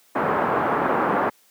white low-pass noise, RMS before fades -21 dBFS, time 0.15-1.3 s, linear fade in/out 10 ms, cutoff 1300 Hz, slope 24 dB/octave, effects white hiss -58 dBFS RMS until 1.5 s + high-pass 200 Hz 12 dB/octave

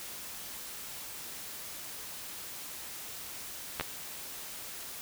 clicks, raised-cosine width 0.3 ms, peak -15 dBFS, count 2, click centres 3.798 / 3.81 s, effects white hiss -43 dBFS RMS until 5.01 s

